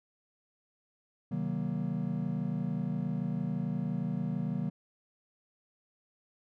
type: chord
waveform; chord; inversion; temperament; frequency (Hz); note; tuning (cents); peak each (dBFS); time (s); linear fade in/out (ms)
triangle; C half-diminished seventh; none; just; 130.81 / 156.98 / 188.37 / 235.5; C3 / Eb3 / Gb3 / Bb3; 0 / +16 / +31 / +18; -37 / -33 / -33 / -35; 1.31-4.7; 10
effects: none